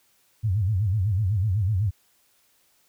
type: tone with vibrato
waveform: sine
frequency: 100 Hz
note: G2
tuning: 35 cents sharp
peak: -20 dBFS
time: 0.43-1.91 s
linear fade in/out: 20 ms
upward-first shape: sine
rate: 8 Hz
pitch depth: 200 cents each way
effects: white hiss -64 dBFS RMS until 2.88 s